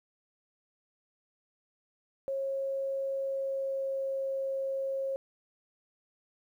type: tone with pitch glide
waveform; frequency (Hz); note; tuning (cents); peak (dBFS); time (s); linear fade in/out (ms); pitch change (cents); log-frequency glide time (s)
sine; 543 to 539.9; C#5 to C#5; -36 to -46; -30; 2.28-5.16; 0; -10; 3.16-4.05
effects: 11-bit